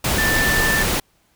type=tone in noise; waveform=sine; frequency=1773 Hz; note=A6; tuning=13 cents sharp; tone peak=-18 dBFS; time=0.18-0.83 s; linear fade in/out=5 ms; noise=pink; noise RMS=-20 dBFS; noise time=0.04-1 s; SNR=-1 dB; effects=pink hiss -61 dBFS RMS until 1.35 s